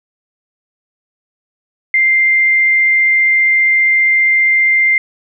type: tone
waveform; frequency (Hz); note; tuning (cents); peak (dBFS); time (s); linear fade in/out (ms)
sine; 2095; C7; +2; -8; 1.94-4.98; 2
effects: none